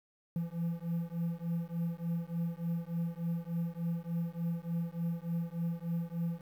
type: beating tone pair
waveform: triangle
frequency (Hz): 167.1 / 170.5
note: E3 / F3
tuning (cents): +24 / -41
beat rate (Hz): 3.4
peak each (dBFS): -34 / -34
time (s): 0.36-6.41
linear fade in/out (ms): 2
effects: 10-bit